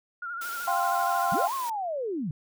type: tone with vibrato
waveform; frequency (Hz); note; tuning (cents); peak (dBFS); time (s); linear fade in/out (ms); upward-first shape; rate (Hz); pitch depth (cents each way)
sine; 1396.9; F6; 0; -32; 0.22-1.46; 5; sine; 13; 57
type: high-pass noise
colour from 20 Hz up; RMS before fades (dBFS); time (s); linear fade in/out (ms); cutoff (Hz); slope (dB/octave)
white; -40; 0.41-1.7; 5; 330; 12
type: chord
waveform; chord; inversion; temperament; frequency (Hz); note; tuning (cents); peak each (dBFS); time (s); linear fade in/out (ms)
sine; F suspended second; none; just; 698.5 / 785.8 / 1047.7; F5 / G5 / C6; 0 / +4 / +2; -28; 0.67-1.48; 10
type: linear two-way sweep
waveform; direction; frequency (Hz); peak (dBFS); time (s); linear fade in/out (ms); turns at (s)
sine; up then down; 133.1 to 1108.7 to 133.1; -28; 1.32-2.31; 2; 1.54
effects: none